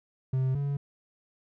triangle tone pair in turn, 130.81 / 141.48 Hz, C3 / C#3, 0 / +36 cents, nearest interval minor second, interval 136 cents, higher second, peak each -22 / -25 dBFS, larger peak first, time 0.33-0.55 / 0.55-0.77 s, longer neither, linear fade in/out 5 ms, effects none

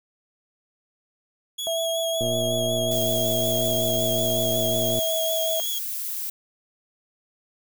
sawtooth tone with vibrato, 3322 Hz, G#7, in tune, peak -25 dBFS, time 1.58-5.79 s, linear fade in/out 10 ms, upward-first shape sine, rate 5.4 Hz, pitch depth 30 cents each way
sine tone with pitch glide, 659.3 to 648 Hz, E5 to E5, 0 to -30 cents, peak -24 dBFS, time 1.67-5.6 s, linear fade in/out 0 ms, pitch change -30 cents, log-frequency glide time 2.11-2.31 s
click train, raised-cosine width 2 ms, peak -18 dBFS, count 329, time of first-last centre 2.21-4.99 s, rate 118 Hz
violet noise, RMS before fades -30 dBFS, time 2.91-6.3 s, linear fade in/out 5 ms
effects none

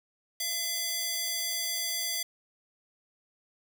square tone with high-pass filter, 677 Hz, E5, 46 cents sharp, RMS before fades -32 dBFS, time 0.4-2.23 s, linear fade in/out 5 ms, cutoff 4100 Hz, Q 0.83, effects none

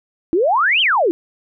sine exponential two-way sweep, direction up then down, 312.7 to 3278 to 312.7 Hz, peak -12 dBFS, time 0.33-1.11 s, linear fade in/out 0 ms, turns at 0.81 s, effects none

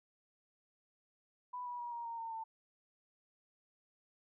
sine tone with pitch steps, 990 / 973.6 / 957.4 / 941.5 / 925.8 / 910.5 / 895.3 Hz, B5 / B5 / A#5 / A#5 / A#5 / A#5 / A5, +4 / -25 / +46 / +17 / -12 / -41 / +30 cents, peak -40 dBFS, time 1.53-2.44 s, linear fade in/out 10 ms, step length 130 ms, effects none

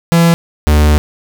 45% pulse tone pair in turn, 168.3 / 74.97 Hz, E3 / D2, +36 / +36 cents, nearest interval octave + major second, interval 1400 cents, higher first, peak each -6 dBFS, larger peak neither, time 0.12-0.34 / 0.67-0.98 s, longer second, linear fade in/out 0 ms, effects none

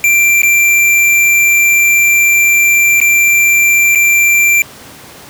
square tone with dropouts, 2358 Hz, D7, 6 cents sharp, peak -7 dBFS, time 0.04-4.62 s, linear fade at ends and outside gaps 1 ms, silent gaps 0.419-0.432 / 3.002-3.014 / 3.95-3.956 s, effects pink hiss -34 dBFS RMS until 5.29 s + high-pass 100 Hz 12 dB/octave

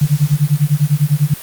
sine tone with tremolo, 146.83 Hz, D3, in tune, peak -7 dBFS, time 0.01-1.34 s, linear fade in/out 5 ms, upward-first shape sine, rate 10 Hz, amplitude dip 100%, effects white hiss -32 dBFS RMS until 1.42 s + Opus 48 kbps

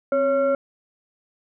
sine tone with frequency modulation, 554.4 Hz, C#5, in tune, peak -17 dBFS, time 0.12-0.55 s, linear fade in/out 2 ms, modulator 818 Hz, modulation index 0.58, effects none

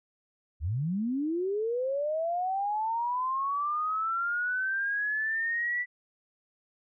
sine linear sweep, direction up, 66 to 1975.5 Hz, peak -27 dBFS, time 0.6-5.86 s, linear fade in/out 50 ms, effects none

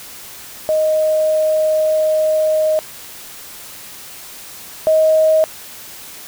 sine tone pair in turn, 623 / 630.2 Hz, D#5 / D#5, +2 / +22 cents, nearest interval unison, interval 20 cents, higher second, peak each -12 / -9 dBFS, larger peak second, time 0.69-2.79 / 4.87-5.44 s, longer first, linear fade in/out 0 ms, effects white hiss -35 dBFS RMS until 6.27 s

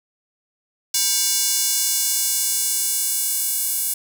square tone with high-pass filter sweep, 318.3 Hz, D#4, 39 cents sharp, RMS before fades -21 dBFS, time 0.94-3.94 s, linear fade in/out 5 ms, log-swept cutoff 5900 to 10000 Hz, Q 1.2, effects none

